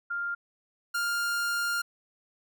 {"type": "tone pair in turn", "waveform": ["sine", "45% pulse"], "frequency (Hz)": [1399, 1404], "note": ["F6", "F6"], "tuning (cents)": [3, 9], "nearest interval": "unison", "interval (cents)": 6, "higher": "second", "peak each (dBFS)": [-29, -27], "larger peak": "second", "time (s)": [[0.1, 0.35], [0.94, 1.82]], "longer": "second", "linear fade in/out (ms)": 10, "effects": []}